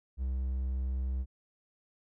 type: tone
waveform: triangle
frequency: 64.7 Hz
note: C2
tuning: 19 cents flat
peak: -28 dBFS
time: 0.17-1.26 s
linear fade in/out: 50 ms
effects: none